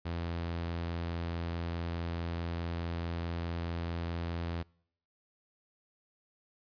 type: tone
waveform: sawtooth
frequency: 84.7 Hz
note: E2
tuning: 48 cents sharp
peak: -30 dBFS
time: 0.05-4.63 s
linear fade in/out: 10 ms
effects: noise-tail reverb RT60 0.7 s tail -26 dB re dry + resampled to 11025 Hz